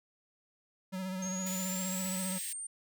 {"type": "tone with vibrato", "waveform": "square", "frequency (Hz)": 187.2, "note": "F#3", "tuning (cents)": 20, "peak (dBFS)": -36, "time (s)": [0.92, 2.39], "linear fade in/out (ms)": 20, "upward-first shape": "sine", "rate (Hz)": 15, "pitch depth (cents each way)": 36}
{"type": "linear sweep", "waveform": "sine", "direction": "up", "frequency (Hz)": [6430, 8870], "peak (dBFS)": -38, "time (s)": [1.22, 2.67], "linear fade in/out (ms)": 5}
{"type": "high-pass noise", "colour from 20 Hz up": "white", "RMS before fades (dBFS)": -42, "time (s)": [1.46, 2.53], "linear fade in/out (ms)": 5, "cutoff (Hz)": 1700, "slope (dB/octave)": 96}
{"effects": []}